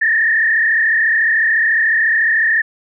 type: tone with frequency modulation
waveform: sine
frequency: 1803 Hz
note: A6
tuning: 42 cents sharp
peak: -11 dBFS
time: 0.01-2.62 s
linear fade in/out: 10 ms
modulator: 34 Hz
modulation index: 2.2
effects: none